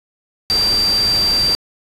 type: tone in noise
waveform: sine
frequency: 4699 Hz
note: D8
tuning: in tune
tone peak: -13 dBFS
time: 0.5-1.55 s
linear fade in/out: 0 ms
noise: pink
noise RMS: -25 dBFS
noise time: 0.5-1.55 s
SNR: +9 dB
effects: resampled to 32000 Hz